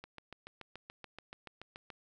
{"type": "click train", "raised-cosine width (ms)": 0.3, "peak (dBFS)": -30, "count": 14, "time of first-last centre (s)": [0.04, 1.902], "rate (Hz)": 6.98, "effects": []}